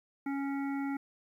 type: harmonic tone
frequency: 277.2 Hz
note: C#4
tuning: in tune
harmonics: 1 / 3 / 5 / 7 / 8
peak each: -32 / -42 / -46 / -49 / -50 dBFS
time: 0.26-0.97 s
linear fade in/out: 5 ms
effects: 11-bit

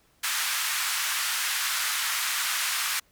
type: band-pass noise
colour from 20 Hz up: pink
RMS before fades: -28 dBFS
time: 0.23-3 s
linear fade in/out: 10 ms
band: 1200 to 15000 Hz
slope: 24 dB/octave
effects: pink hiss -64 dBFS RMS until 3.11 s

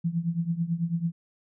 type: tone with tremolo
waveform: sine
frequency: 168.4 Hz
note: E3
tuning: 37 cents sharp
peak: -21 dBFS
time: 0.04-1.12 s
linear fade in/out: 10 ms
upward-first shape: triangle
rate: 9.1 Hz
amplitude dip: 90%
effects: none

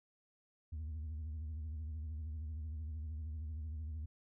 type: tone with vibrato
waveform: sine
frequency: 77.78 Hz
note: D#2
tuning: in tune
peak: -37 dBFS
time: 0.72-4.06 s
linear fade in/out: 10 ms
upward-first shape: sine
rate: 13 Hz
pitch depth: 100 cents each way
effects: tanh soft clip ceiling -39 dBFS

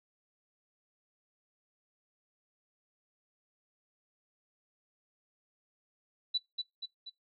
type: tone with echo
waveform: sine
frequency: 3961 Hz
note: B7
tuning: 4 cents sharp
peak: -27 dBFS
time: 6.34-6.38 s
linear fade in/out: 10 ms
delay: 240 ms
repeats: 3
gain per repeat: -5 dB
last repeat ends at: 7.1 s
effects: noise-tail reverb RT60 0.2 s tail -21 dB re dry

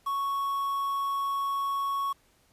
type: tone with quantisation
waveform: triangle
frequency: 1108.7 Hz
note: C#6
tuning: in tune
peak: -25 dBFS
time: 0.06-2.13 s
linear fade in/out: 10 ms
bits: 8
effects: pink hiss -65 dBFS RMS until 2.52 s + resampled to 32000 Hz

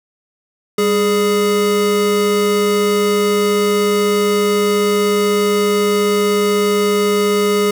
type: tone pair together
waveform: square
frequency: 199.2 / 416 Hz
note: G3 / G#4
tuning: +28 / +3 cents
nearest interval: octave + minor second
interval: 1275 cents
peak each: -20 / -14 dBFS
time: 0.78-7.71 s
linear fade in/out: 5 ms
effects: none

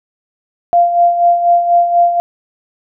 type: tone with tremolo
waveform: sine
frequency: 694 Hz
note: F5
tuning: 11 cents flat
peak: -5 dBFS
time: 0.73-2.2 s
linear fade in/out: 0 ms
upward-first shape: sine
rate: 4.1 Hz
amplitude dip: 60%
effects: none

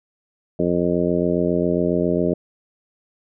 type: harmonic tone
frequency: 87.31 Hz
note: F2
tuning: in tune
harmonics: 1 / 2 / 3 / 4 / 5 / 6 / 7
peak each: -34 / -23 / -24 / -23 / -24 / -28 / -25 dBFS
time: 0.59-2.34 s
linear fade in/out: 5 ms
effects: none

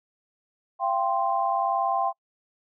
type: chord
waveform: sine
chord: F suspended second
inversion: none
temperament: equal with one note detuned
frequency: 682.9 / 784 / 1046.5 Hz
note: F5 / G5 / C6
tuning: -39 / 0 / 0 cents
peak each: -28 / -25 / -27 dBFS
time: 0.79-2.13 s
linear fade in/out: 50 ms
effects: noise-tail reverb RT60 0.1 s tail -26 dB re dry

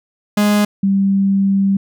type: tone pair in turn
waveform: 45% pulse / sine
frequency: 207.6 / 195.95 Hz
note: G#3 / G3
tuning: 0 / 0 cents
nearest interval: minor second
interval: 100 cents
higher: first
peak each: -11 dBFS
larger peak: neither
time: 0.37-0.65 / 0.83-1.77 s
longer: second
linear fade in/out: 5 ms
effects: none

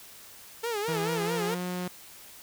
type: tone with vibrato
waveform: sawtooth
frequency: 440 Hz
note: A4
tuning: in tune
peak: -25 dBFS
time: 0.63-1.55 s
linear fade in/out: 10 ms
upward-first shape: sine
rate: 4.6 Hz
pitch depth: 140 cents each way
type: tone with pitch glide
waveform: sawtooth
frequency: 164.2 to 180.1 Hz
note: E3 to F#3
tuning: -6 to -46 cents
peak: -27 dBFS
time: 0.88-1.88 s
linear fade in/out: 5 ms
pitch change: +160 cents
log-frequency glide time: 0.98-1.63 s
effects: white hiss -49 dBFS RMS until 2.42 s

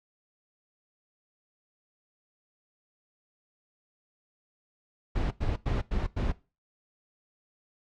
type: noise bursts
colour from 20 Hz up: brown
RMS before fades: -28 dBFS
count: 5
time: 5.15-6.322 s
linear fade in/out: 10 ms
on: 160 ms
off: 93 ms
effects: noise-tail reverb RT60 0.3 s tail -19 dB re dry + low-pass 4000 Hz 12 dB/octave

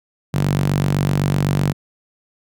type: tone with high-pass filter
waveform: sawtooth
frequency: 47.9 Hz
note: G1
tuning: 39 cents flat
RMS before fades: -18 dBFS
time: 0.33-1.73 s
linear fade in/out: 20 ms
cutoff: 140 Hz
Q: 3.2
effects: none

